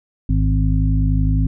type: harmonic tone with a mistuned harmonic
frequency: 51.91 Hz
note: G#1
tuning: in tune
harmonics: 1 / 2 / 3 / 5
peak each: -16 / -19 / -21 / -23 dBFS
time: 0.29-1.47 s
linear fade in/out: 5 ms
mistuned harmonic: 2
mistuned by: -19 cents
effects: none